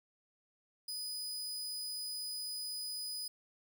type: tone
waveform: sawtooth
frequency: 4978 Hz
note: D#8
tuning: in tune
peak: -36 dBFS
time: 0.88-3.28 s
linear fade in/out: 5 ms
effects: none